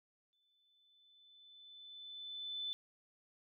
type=tone with exponential growth; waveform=sine; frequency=3512 Hz; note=A7; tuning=4 cents flat; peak=-37 dBFS; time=0.33-2.73 s; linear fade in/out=0 ms; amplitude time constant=520 ms; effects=none